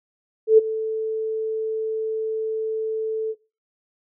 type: tone with ADSR envelope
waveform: sine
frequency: 440 Hz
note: A4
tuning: in tune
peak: -6 dBFS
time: 0.47-3.35 s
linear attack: 110 ms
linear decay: 18 ms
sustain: -16 dB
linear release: 46 ms
effects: noise-tail reverb RT60 0.3 s tail -19 dB re dry